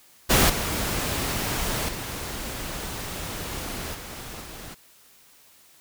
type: noise with level steps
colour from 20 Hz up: pink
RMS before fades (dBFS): -18 / -27 / -33 / -38 / -40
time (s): 0.29-4.75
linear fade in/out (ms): 20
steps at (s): 0.49 / 1.88 / 3.94 / 4.41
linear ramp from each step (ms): 10
effects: white hiss -55 dBFS RMS until 5.8 s